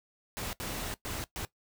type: noise bursts at uneven times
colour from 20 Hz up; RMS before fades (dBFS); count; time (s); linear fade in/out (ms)
pink; -37; 4; 0.37-0.53 / 0.6-0.94 / 1.05-1.24 / 1.36-1.45; 0
effects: noise-tail reverb RT60 0.1 s tail -17 dB re dry